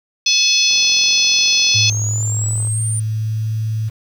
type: harmonic tone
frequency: 859 Hz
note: A5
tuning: 42 cents flat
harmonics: 3 / 4 / 5 / 6 / 7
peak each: -18 / -18 / -18 / -18 / -18 dBFS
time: 0.26-1.9 s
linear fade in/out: 5 ms
type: click train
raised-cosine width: 1 ms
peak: -25 dBFS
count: 85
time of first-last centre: 0.71-2.673 s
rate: 42.8 Hz
type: tone with pitch glide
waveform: sine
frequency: 107.8 to 109.87 Hz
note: A2 to A2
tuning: -35 to -2 cents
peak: -17 dBFS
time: 1.74-3.9 s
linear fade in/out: 20 ms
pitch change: +33 cents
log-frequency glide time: 2.34-3.54 s
type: linear sweep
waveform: sine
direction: up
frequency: 6272 to 9170 Hz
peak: -21 dBFS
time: 1.88-3 s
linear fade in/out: 5 ms
effects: 7-bit